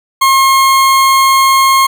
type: tone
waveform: 40% pulse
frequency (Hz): 1075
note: C6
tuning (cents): +47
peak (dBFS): -5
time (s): 0.21-1.87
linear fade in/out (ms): 10
effects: none